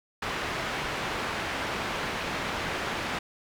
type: low-pass noise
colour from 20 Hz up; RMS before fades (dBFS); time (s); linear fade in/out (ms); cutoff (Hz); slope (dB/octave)
white; -32; 0.22-3.19; 5; 2100; 12
effects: none